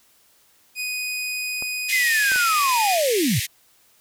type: tone with pitch glide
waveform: sawtooth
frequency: 2489 to 2473 Hz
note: D#7 to D#7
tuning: 0 to -11 cents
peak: -22 dBFS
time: 0.75-2.99 s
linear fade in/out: 50 ms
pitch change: -11 cents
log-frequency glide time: 2.72-2.79 s
type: clicks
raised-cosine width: 1 ms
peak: -22 dBFS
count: 3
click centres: 1.624 / 2.318 / 2.36 s
type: band-pass noise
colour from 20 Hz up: pink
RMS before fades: -27 dBFS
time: 1.88-3.47 s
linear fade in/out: 20 ms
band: 1800 to 15000 Hz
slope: 96 dB/octave
type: linear sweep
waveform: sine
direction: down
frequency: 2093 to 87.31 Hz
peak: -18 dBFS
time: 1.92-3.4 s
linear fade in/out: 10 ms
effects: white hiss -58 dBFS RMS until 4 s